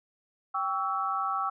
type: chord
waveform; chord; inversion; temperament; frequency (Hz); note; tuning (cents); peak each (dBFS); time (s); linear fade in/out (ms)
sine; C# diminished; second; equal with one note detuned; 784 / 1130.1 / 1318.5; G5 / C#6 / E6; 0 / +33 / 0; -33 / -32 / -30; 0.54-1.5; 10
effects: none